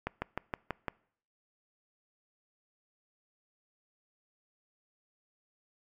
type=slowing click train; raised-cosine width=0.5 ms; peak=-17 dBFS; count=6; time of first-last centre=0.07-0.882 s; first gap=150 ms; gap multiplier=1.04; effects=noise-tail reverb RT60 0.6 s tail -24 dB re dry + MP3 96 kbps